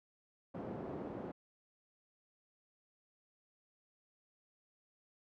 pink band-pass noise, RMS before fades -44 dBFS, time 0.54-1.32 s, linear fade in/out 10 ms, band 190 to 580 Hz, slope 12 dB/octave, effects none

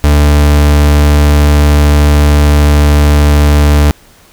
40% pulse tone, 73.42 Hz, D2, in tune, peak -3 dBFS, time 0.04-3.91 s, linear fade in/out 0 ms, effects pink hiss -42 dBFS RMS until 4.32 s

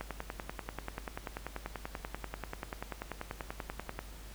click train, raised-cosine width 0.5 ms, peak -22 dBFS, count 42, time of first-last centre 0.01-3.991 s, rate 10.3 Hz, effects added 50 Hz sine -47 dBFS peak until 4.34 s + pink hiss -53 dBFS RMS until 4.34 s

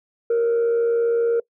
sine tone with frequency modulation, 466.2 Hz, A#4, in tune, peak -14 dBFS, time 0.3-1.4 s, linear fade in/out 5 ms, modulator 80.2 Hz, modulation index 0.22, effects noise-tail reverb RT60 0.1 s tail -23 dB re dry + tanh soft clip ceiling -15 dBFS

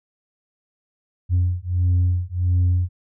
sine beating tone pair, 88.7 / 90.2 Hz, F2 / F#2, +27 / -44 cents, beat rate 1.5 Hz, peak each -18 dBFS, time 1.29-2.89 s, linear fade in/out 50 ms, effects tanh soft clip ceiling -13 dBFS

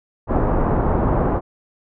pink low-pass noise, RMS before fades -18 dBFS, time 0.27-1.41 s, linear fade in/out 50 ms, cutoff 1100 Hz, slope 24 dB/octave, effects none

